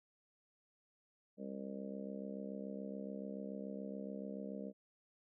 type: harmonic tone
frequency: 67 Hz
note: C2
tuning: 42 cents sharp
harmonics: 3 / 4 / 5 / 6 / 7 / 8 / 9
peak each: -45 / -50 / -56 / -59 / -50 / -53 / -52 dBFS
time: 1.37-4.73 s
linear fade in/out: 50 ms
effects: none